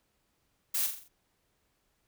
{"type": "noise with echo", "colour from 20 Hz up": "blue", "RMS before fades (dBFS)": -30, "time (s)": [0.74, 0.87], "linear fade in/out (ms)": 10, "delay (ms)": 43, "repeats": 5, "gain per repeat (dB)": -6, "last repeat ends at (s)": 1.085, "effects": ["pink hiss -75 dBFS RMS until 2.07 s"]}